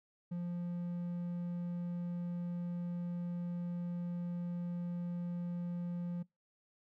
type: tone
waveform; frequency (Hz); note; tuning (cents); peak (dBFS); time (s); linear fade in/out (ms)
triangle; 174.61; F3; 0; -34; 0.31-6.23; 10
effects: noise-tail reverb RT60 0.2 s tail -23 dB re dry